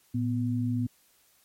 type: tone pair together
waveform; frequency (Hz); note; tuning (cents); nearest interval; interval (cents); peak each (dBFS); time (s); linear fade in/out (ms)
sine; 113.86 / 246.9; A#2 / B3; -40 / 0; octave + minor second; 1340; -28 / -28; 0.14-0.87; 10
effects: white hiss -64 dBFS RMS until 1.44 s + MP3 64 kbps